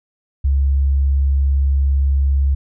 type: tone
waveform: sine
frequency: 68.8 Hz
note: C#2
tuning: 12 cents flat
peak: -12 dBFS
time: 0.44-2.55 s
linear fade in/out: 10 ms
effects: none